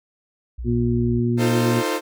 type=tone; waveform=sine; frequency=60.1 Hz; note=B1; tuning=46 cents flat; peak=-27 dBFS; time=0.58-1.2 s; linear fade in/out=10 ms
type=harmonic tone; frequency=119.3 Hz; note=A#2; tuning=41 cents sharp; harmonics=1 / 2 / 3; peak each=-21 / -21 / -25 dBFS; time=0.64-1.83 s; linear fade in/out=50 ms
type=chord; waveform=sawtooth; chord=F dominant seventh; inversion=third; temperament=equal with one note detuned; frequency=311.1 / 349.2 / 446.4 / 523.3 Hz; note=Eb4 / F4 / A4 / C5; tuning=0 / 0 / +25 / 0 cents; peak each=-23 dBFS; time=1.37-2.01 s; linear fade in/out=50 ms
effects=none

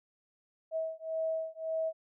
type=beating tone pair; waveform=sine; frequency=643 / 644.8 Hz; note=E5 / E5; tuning=-43 / -38 cents; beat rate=1.8 Hz; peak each=-35 / -35 dBFS; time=0.71-1.93 s; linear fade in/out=50 ms; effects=none

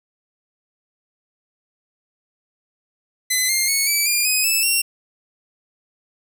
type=tone with pitch steps; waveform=10% pulse; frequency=2023 / 2113 / 2206 / 2304 / 2406 / 2512 / 2624 / 2740 Hz; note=B6 / C7 / C#7 / D7 / D7 / D#7 / E7 / F7; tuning=+41 / +16 / -9 / -34 / +41 / +16 / -9 / -34 cents; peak=-8 dBFS; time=3.3-4.82 s; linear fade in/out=10 ms; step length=190 ms; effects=none

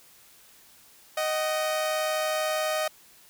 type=tone pair together; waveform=sawtooth; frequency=622 / 754.1 Hz; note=D#5 / F#5; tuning=-1 / +33 cents; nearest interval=minor third; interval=334 cents; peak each=-22 / -30 dBFS; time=1.17-2.88 s; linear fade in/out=5 ms; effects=white hiss -55 dBFS RMS until 3.29 s

